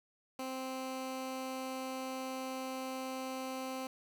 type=tone; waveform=15% pulse; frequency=261.3 Hz; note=C4; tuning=2 cents flat; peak=-32 dBFS; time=0.39-3.87 s; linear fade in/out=2 ms; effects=none